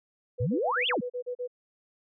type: tone bursts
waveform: sine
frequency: 493.9 Hz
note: B4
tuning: in tune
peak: -30 dBFS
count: 9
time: 0.38-1.477 s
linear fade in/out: 20 ms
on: 89 ms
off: 37 ms
type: exponential two-way sweep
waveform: sine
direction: up then down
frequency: 95.4 to 3538 to 160.3 Hz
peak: -25 dBFS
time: 0.4-1.01 s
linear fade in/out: 10 ms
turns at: 0.88 s
effects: none